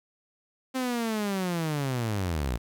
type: linear sweep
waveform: sawtooth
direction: down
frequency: 263 to 54.2 Hz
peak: -23 dBFS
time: 0.74-2.58 s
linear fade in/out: 20 ms
effects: 10-bit